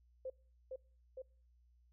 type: tone with echo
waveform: sine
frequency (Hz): 520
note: C5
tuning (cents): -11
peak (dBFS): -40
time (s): 0.25-0.3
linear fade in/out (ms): 5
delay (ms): 460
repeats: 2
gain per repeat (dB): -2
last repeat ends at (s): 1.22
effects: noise-tail reverb RT60 0.4 s tail -24 dB re dry + added 60 Hz sine -66 dBFS peak until 1.92 s